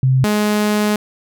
sine / sawtooth tone pair in turn, 130.81 / 209.9 Hz, C3 / G#3, 0 / +19 cents, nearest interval minor sixth, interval 819 cents, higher second, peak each -10 dBFS, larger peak neither, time 0.03-0.24 / 0.24-0.96 s, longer second, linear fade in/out 2 ms, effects none

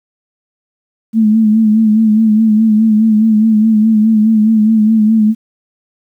sine tone with vibrato, 218 Hz, A3, 16 cents flat, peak -6 dBFS, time 1.13-5.35 s, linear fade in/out 50 ms, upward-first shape sine, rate 4.8 Hz, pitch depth 51 cents each way, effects 8-bit

